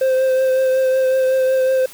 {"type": "tone with vibrato", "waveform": "triangle", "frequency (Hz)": 522, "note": "C5", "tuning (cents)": -4, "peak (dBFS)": -11, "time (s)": [0.01, 1.86], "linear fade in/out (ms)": 5, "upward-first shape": "triangle", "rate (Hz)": 5.4, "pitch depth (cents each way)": 21, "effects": ["white hiss -40 dBFS RMS until 1.93 s"]}